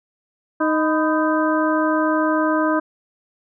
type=harmonic tone with a mistuned harmonic; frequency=311.1 Hz; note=D#4; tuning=in tune; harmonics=1 / 2 / 3 / 4 / 5; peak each=-19 / -22 / -24 / -25 / -26 dBFS; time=0.6-2.8 s; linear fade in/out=10 ms; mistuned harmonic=3; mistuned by=+120 cents; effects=none